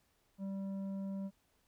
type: tone with tanh clipping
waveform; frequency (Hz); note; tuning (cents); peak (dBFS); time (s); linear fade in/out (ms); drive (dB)
triangle; 194.8; G3; -11; -39; 0.38-1.31; 50; 12
effects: pink hiss -75 dBFS RMS until 1.67 s